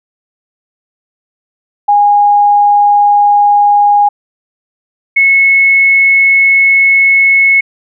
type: tone pair in turn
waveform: sine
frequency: 821 / 2192 Hz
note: G#5 / C#7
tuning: -20 / -20 cents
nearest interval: octave + perfect fourth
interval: 1700 cents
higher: second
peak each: -4 dBFS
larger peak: neither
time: 1.88-4.09 / 5.16-7.61 s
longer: second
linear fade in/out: 10 ms
effects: none